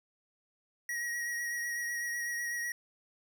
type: tone with vibrato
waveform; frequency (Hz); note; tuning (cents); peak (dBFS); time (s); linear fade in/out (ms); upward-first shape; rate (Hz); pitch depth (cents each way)
square; 1900; A#6; +33; -34; 0.89-2.72; 2; triangle; 8; 27
effects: none